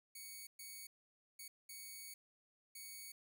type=tone bursts at uneven times; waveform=5% pulse; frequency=2234 Hz; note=C#7; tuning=13 cents sharp; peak=-40 dBFS; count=5; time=0.15-0.47 / 0.59-0.87 / 1.39-1.48 / 1.69-2.14 / 2.75-3.12 s; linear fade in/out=5 ms; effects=none